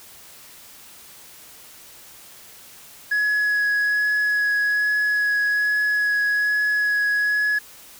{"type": "tone with vibrato", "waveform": "sine", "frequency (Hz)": 1680, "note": "G#6", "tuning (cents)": 19, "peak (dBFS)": -15, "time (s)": [3.11, 7.59], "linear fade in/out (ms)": 10, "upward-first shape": "sine", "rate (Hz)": 1.2, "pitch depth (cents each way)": 10, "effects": ["tanh soft clip ceiling -17 dBFS", "white hiss -45 dBFS RMS until 7.99 s"]}